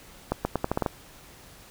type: accelerating click train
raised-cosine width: 1 ms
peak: -10 dBFS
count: 8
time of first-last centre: 0.32-0.862 s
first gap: 130 ms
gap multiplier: 0.82
effects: pink hiss -50 dBFS RMS until 1.7 s